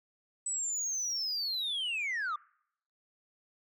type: linear sweep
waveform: sine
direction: down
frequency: 8020 to 1153 Hz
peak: -29 dBFS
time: 0.46-2.36 s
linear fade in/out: 5 ms
effects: noise-tail reverb RT60 0.7 s tail -26 dB re dry + tanh soft clip ceiling -30 dBFS